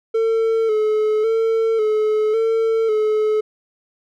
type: tone with vibrato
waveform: triangle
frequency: 439.5 Hz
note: A4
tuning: 2 cents flat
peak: -13 dBFS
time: 0.14-3.41 s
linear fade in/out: 10 ms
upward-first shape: square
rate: 0.91 Hz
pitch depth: 40 cents each way
effects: none